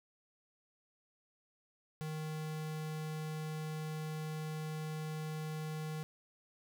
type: tone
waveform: square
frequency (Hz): 155.56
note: D#3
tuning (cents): 0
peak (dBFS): -39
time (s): 2.01-6.03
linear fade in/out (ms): 0
effects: none